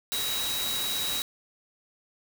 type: tone in noise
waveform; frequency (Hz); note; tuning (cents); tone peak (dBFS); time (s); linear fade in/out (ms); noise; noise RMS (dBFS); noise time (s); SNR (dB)
sine; 3848; B7; -46; -30; 0.12-1.22; 0; white; -32; 0.12-1.22; -1
effects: none